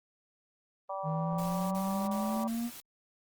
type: harmonic tone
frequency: 193.4 Hz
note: G3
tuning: 23 cents flat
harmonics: 3 / 4 / 5 / 6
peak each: -38 / -39 / -40 / -41 dBFS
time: 0.89-2.48 s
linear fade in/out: 10 ms
type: exponential sweep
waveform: triangle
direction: up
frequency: 155.9 to 240 Hz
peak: -29 dBFS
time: 1.03-2.71 s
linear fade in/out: 50 ms
type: noise bursts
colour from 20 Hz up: white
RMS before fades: -47 dBFS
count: 4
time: 1.38-2.805 s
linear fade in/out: 5 ms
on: 330 ms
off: 35 ms
effects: Opus 24 kbps